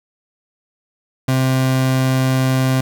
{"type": "tone", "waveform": "30% pulse", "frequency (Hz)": 130.81, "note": "C3", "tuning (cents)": 0, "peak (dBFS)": -11, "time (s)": [1.28, 2.81], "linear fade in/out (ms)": 5, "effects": []}